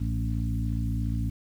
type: harmonic tone with a mistuned harmonic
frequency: 57 Hz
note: A#1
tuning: 38 cents flat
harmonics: 1 / 2 / 3 / 4 / 5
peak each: -29 / -29 / -37 / -35 / -38 dBFS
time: 0-1.3 s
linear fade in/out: 10 ms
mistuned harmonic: 2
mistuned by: -42 cents
effects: 9-bit